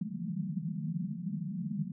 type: band-pass noise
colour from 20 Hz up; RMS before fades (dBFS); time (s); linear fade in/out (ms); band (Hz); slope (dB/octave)
pink; -36; 0.01-1.92; 5; 150 to 220; 96
effects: none